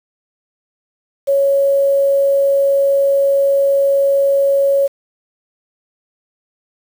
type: tone with quantisation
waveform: sine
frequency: 554.4 Hz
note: C#5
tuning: in tune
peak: -10 dBFS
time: 1.27-4.88 s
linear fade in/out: 20 ms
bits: 6
effects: none